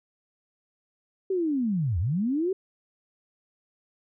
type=linear two-way sweep; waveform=sine; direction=down then up; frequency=392 to 76.5 to 392 Hz; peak=-23 dBFS; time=1.3-2.53 s; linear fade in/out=5 ms; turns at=1.99 s; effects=none